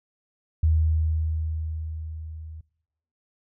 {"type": "tone with level ramp", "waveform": "sine", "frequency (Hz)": 79.2, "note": "D#2", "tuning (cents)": 31, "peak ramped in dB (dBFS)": [-16, -37], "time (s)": [0.63, 2.61], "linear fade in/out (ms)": 5, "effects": ["noise-tail reverb RT60 0.8 s tail -23 dB re dry"]}